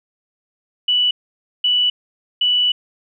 sine tone bursts at uneven times, 2960 Hz, F#7, in tune, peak -13 dBFS, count 3, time 0.88-1.11 / 1.64-1.9 / 2.41-2.72 s, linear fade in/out 5 ms, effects none

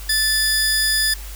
sawtooth tone pair together, 1750 / 4950 Hz, A6 / D#8, -10 / -10 cents, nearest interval octave + tritone, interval 1800 cents, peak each -16 dBFS, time 0.09-1.14 s, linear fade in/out 5 ms, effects added 50 Hz sine -31 dBFS peak until 1.35 s + white hiss -39 dBFS RMS until 1.35 s

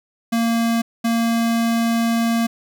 square tone pair in turn, 230.6 / 230.6 Hz, A#3 / A#3, -19 / -19 cents, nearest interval unison, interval 0 cents, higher neither, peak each -17 dBFS, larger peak neither, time 0.32-0.82 / 1.04-2.47 s, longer second, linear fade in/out 10 ms, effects none

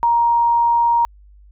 sine tone, 939 Hz, A#5, 12 cents sharp, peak -12 dBFS, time 0.03-1.05 s, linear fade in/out 0 ms, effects added 50 Hz sine -43 dBFS peak until 1.51 s

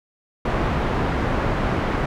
pink low-pass noise, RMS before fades -22 dBFS, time 0.45-2.06 s, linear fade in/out 5 ms, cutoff 1600 Hz, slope 12 dB/octave, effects none

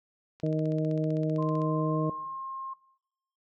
click train, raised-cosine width 0.2 ms, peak -33 dBFS, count 20, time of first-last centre 0.4-1.618 s, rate 15.6 Hz
harmonic tone, 156.2 Hz, D#3, 7 cents sharp, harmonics 1 / 2 / 3 / 4, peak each -28 / -31 / -33 / -34 dBFS, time 0.43-2.1 s, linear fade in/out 5 ms
sine tone with pitch glide, 1046.5 to 1066.6 Hz, C6 to C6, 0 to +33 cents, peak -34 dBFS, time 1.38-2.74 s, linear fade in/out 10 ms, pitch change +33 cents, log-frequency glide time 1.8-2.07 s
effects noise-tail reverb RT60 0.8 s tail -21 dB re dry

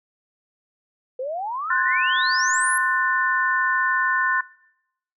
sine exponential sweep, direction up, 493.9 to 11410 Hz, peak -25 dBFS, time 1.19-2.78 s, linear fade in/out 5 ms
sine chord, F# diminished, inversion second, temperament equal with one note detuned, 1046.5 / 1480 / 1781.5 Hz, C6 / F#6 / A6, 0 / 0 / +21 cents, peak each -23 dBFS, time 1.7-4.41 s, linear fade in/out 5 ms
effects noise-tail reverb RT60 0.8 s tail -22 dB re dry

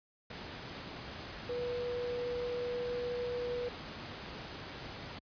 sine tone in noise, 487.5 Hz, B4, 23 cents flat, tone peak -34 dBFS, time 1.49-3.69 s, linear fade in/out 5 ms, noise pink, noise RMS -44 dBFS, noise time 0.3-5.19 s, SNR +7 dB, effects high-pass 60 Hz 12 dB/octave + resampled to 11025 Hz

